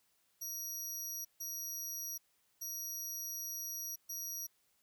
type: tone bursts at uneven times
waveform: 25% pulse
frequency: 5760 Hz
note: F#8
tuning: 47 cents flat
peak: -35 dBFS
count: 4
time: 0.41-1.25 / 1.4-2.18 / 2.61-3.96 / 4.09-4.47 s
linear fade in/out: 10 ms
effects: white hiss -75 dBFS RMS until 4.82 s